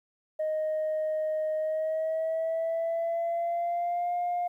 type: tone with pitch glide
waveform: sine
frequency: 622.3 to 706.6 Hz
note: D#5 to F5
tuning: 0 to +20 cents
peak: -25 dBFS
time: 0.39-4.48 s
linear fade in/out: 10 ms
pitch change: +220 cents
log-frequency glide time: 1.56-4.14 s
effects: tanh soft clip ceiling -24 dBFS + 11-bit